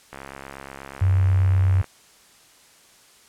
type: click train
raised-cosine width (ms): 0.5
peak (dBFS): -21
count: 118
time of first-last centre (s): 0.13-1.843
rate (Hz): 68.3
type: tone with vibrato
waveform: sine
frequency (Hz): 94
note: F#2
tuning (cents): +28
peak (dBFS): -15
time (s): 1.01-1.82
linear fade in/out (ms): 10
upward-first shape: sine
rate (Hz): 18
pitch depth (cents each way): 11
effects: white hiss -53 dBFS RMS until 3.28 s + low-pass 10000 Hz 12 dB/octave